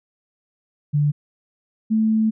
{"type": "tone pair in turn", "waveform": "sine", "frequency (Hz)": [146.83, 219.4], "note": ["D3", "A3"], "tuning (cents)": [0, -5], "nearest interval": "perfect fifth", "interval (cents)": 695, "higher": "second", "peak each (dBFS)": -15, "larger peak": "neither", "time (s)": [[0.93, 1.12], [1.9, 2.31]], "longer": "second", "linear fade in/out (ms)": 20, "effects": []}